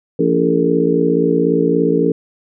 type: harmonic tone with a mistuned harmonic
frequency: 57.1 Hz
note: A#1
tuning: 35 cents flat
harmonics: 3 / 4 / 5 / 6 / 7 / 8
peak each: -19 / -23 / -17 / -22 / -18 / -17 dBFS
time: 0.19-2.12 s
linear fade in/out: 5 ms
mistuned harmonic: 7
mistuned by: +57 cents
effects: none